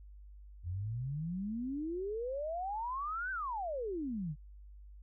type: exponential two-way sweep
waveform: sine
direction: up then down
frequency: 82.41 to 1568 to 137 Hz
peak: -35 dBFS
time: 0.63-4.36 s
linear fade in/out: 50 ms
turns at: 3.31 s
effects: added 50 Hz sine -50 dBFS peak until 5.02 s